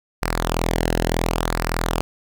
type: tone with flanger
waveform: sawtooth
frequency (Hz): 41.72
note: E1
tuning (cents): +22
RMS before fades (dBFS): -22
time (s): 0.22-2.01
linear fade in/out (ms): 0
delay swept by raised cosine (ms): 0.29 to 0.87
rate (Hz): 0.69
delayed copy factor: -0.65
effects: none